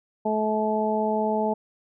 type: harmonic tone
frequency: 215.7 Hz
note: A3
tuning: 34 cents flat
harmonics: 1 / 2 / 3 / 4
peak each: -27 / -27 / -27 / -27 dBFS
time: 0.25-1.54 s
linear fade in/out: 10 ms
effects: none